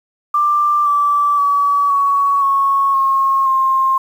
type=tone with pitch steps; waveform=sine; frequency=1183 / 1162 / 1141.4 / 1121.1 / 1101.2 / 1081.7 / 1062.5 Hz; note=D6 / D6 / D6 / C#6 / C#6 / C#6 / C6; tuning=+12 / -19 / -50 / +19 / -12 / -43 / +26 cents; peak=-11 dBFS; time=0.34-3.98 s; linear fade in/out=5 ms; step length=520 ms; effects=7-bit